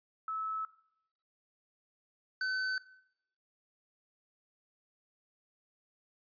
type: tone pair in turn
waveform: sine / square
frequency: 1301 / 1519.6 Hz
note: E6 / F#6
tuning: -23 / +46 cents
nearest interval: minor third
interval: 269 cents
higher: second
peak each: -34 / -32 dBFS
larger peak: second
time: 0.28-0.65 / 2.41-2.78 s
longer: neither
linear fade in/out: 2 ms
effects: noise-tail reverb RT60 0.7 s tail -17 dB re dry + resampled to 11025 Hz